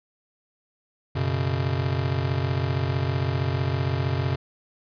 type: chord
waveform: square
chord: F# suspended fourth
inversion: none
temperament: just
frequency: 92.5 / 123.33 / 138.75 Hz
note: F#2 / B2 / C#3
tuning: 0 / -2 / +2 cents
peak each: -28 dBFS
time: 1.15-4.36 s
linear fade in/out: 10 ms
effects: resampled to 11025 Hz